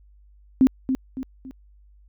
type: tone with echo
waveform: sine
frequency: 261.6 Hz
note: C4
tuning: in tune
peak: -11 dBFS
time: 0.61-0.67 s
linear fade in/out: 0 ms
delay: 280 ms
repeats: 3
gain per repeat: -8 dB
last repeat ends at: 1.51 s
effects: added 50 Hz sine -50 dBFS peak until 2.08 s